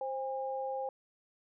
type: tone pair together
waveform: sine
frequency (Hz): 527 / 810.9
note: C5 / G#5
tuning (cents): +12 / -42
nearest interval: perfect fifth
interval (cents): 746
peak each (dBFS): -36 / -37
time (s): 0.01-0.89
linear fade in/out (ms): 2
effects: none